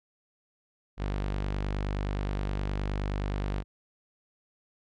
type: tone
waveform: sawtooth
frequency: 49.57 Hz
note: G1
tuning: 20 cents sharp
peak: -25 dBFS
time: 0.97-3.64 s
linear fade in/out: 50 ms
effects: low-pass 4000 Hz 12 dB/octave